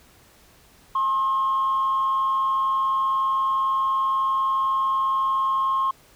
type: tone with frequency modulation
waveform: sine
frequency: 1069 Hz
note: C6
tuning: 37 cents sharp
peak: -18 dBFS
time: 0.95-5.91 s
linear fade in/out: 5 ms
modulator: 191 Hz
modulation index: 0.21
effects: tanh soft clip ceiling -16 dBFS + pink hiss -54 dBFS RMS until 6.15 s